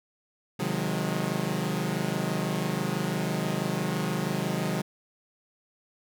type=chord; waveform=sawtooth; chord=Ab dominant seventh; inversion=first; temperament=equal with one note detuned; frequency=130.81 / 155.56 / 181.61 / 207.7 Hz; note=C3 / Eb3 / Gb3 / Ab3; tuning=0 / 0 / -32 / 0 cents; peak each=-31 / -28 / -27 / -29 dBFS; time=0.59-4.82 s; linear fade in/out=10 ms; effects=none